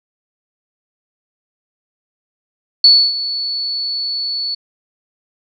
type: tone with ADSR envelope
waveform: sine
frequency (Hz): 4435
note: C#8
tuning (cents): 0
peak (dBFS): -3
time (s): 2.84-4.55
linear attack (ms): 3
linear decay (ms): 280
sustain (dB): -15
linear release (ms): 9
effects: none